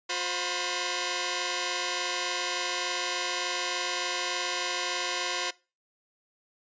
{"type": "tone cluster", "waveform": "5% pulse", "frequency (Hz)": [357.8, 525, 992], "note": ["F4", "C5", "B5"], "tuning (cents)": [42, 6, 7], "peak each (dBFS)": -21, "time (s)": [0.09, 5.51], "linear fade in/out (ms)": 10, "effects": ["noise-tail reverb RT60 0.3 s tail -21 dB re dry", "resampled to 16000 Hz"]}